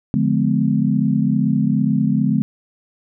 sine chord, D diminished seventh, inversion none, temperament just, 146.83 / 176.2 / 211.4 / 253.7 Hz, D3 / F3 / Ab3 / Cb4, 0 / +16 / +31 / +47 cents, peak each -20 / -22 / -18 / -20 dBFS, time 0.14-2.42 s, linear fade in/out 0 ms, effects none

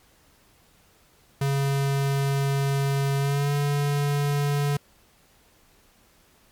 square tone with pitch glide, 138.59 to 143.81 Hz, C#3 to D3, 0 to -36 cents, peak -22 dBFS, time 1.41-4.77 s, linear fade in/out 5 ms, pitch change +64 cents, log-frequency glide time 3.18-3.53 s, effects pink hiss -59 dBFS RMS until 6.51 s + MP3 96 kbps

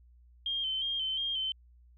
sine tone with vibrato, 3147 Hz, G7, 6 cents sharp, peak -30 dBFS, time 0.46-1.52 s, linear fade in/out 2 ms, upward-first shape square, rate 2.8 Hz, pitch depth 38 cents each way, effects added 60 Hz sine -56 dBFS peak until 1.97 s

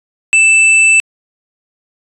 square tone, 2645 Hz, E7, 5 cents sharp, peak -6 dBFS, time 0.33-1 s, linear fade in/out 0 ms, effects resampled to 24000 Hz

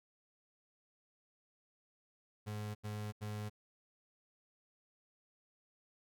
35% pulse tone bursts, 105.4 Hz, G#2, 26 cents sharp, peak -38 dBFS, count 3, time 2.46-3.498 s, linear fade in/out 20 ms, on 290 ms, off 84 ms, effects none

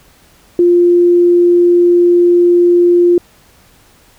sine tone, 349.8 Hz, F4, 3 cents sharp, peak -5 dBFS, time 0.59-3.18 s, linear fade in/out 2 ms, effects pink hiss -47 dBFS RMS until 4.18 s

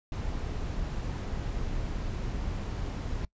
brown noise, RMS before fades -33 dBFS, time 0.12-3.25 s, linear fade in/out 2 ms, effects noise-tail reverb RT60 0.1 s tail -23 dB re dry + resampled to 16000 Hz

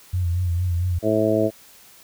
sine tone with vibrato, 88.3 Hz, F2, 20 cents sharp, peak -19 dBFS, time 0.13-0.99 s, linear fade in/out 10 ms, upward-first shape sine, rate 4.4 Hz, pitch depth 62 cents each way
harmonic tone, 108.4 Hz, A2, 25 cents flat, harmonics 1 / 2 / 3 / 4 / 5 / 6, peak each -27 / -26 / -22 / -24 / -24 / -22 dBFS, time 1.02-1.51 s, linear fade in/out 50 ms
effects white hiss -49 dBFS RMS until 2.03 s

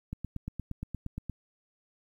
click train, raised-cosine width 5 ms, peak -23 dBFS, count 11, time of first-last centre 0.13-1.297 s, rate 8.57 Hz, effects 10-bit

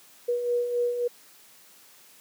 sine beating tone pair, 480 / 483.7 Hz, B4 / B4, -49 / -36 cents, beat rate 3.7 Hz, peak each -33 / -24 dBFS, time 0.28-1.08 s, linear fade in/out 10 ms, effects white hiss -54 dBFS RMS until 2.2 s + high-pass 150 Hz 12 dB/octave

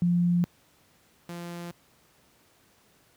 sine / sawtooth tone pair in turn, 174.61 / 172.5 Hz, F3 / F3, 0 / -21 cents, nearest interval unison, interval 21 cents, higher first, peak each -20 / -32 dBFS, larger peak first, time 0.02-0.44 / 1.29-1.71 s, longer neither, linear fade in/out 0 ms, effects pink hiss -62 dBFS RMS until 3.16 s + high-pass 80 Hz 12 dB/octave

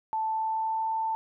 sine tone with pitch glide, 880 to 889.2 Hz, A5 to A5, 0 to +18 cents, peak -26 dBFS, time 0.13-1.15 s, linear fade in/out 0 ms, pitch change +18 cents, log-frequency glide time 0.24-0.9 s, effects none

